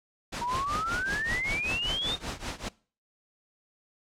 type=noise with tremolo; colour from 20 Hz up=pink; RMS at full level=-32 dBFS; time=0.32-2.69 s; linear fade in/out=10 ms; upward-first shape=triangle; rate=5.2 Hz; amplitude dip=95%
type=exponential sweep; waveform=sine; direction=up; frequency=932.3 to 3729 Hz; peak=-28 dBFS; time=0.41-2.16 s; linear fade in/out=10 ms
effects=noise-tail reverb RT60 0.4 s tail -22 dB re dry + low-pass 7000 Hz 12 dB/octave